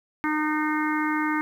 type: harmonic tone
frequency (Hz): 305.6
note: D#4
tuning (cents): -31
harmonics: 1 / 3 / 4 / 5 / 6 / 7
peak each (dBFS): -25 / -30 / -31 / -32 / -33 / -33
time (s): 0.24-1.41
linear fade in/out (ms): 0
effects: 9-bit